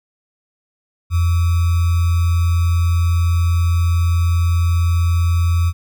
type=tone with sample-and-hold; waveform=sine; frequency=85.3 Hz; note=F2; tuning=40 cents flat; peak=-12 dBFS; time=1.1-5.73 s; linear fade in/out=50 ms; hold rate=1225 Hz; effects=none